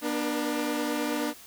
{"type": "tone cluster", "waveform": "sawtooth", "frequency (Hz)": [243.1, 297.7, 476.8], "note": ["B3", "D4", "A#4"], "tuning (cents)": [-27, 24, 39], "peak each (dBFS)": [-29, -25, -32], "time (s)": [0.01, 1.34], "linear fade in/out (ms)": 50, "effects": ["white hiss -49 dBFS RMS until 1.46 s"]}